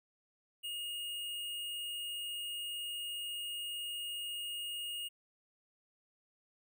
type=tone; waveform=square; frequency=2857 Hz; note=F7; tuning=39 cents sharp; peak=-39 dBFS; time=0.63-5.09 s; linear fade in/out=20 ms; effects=none